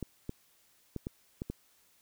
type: clicks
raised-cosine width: 3 ms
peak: -23 dBFS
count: 6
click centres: 0.027 / 0.294 / 0.963 / 1.069 / 1.419 / 1.5 s
effects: white hiss -67 dBFS RMS until 2.01 s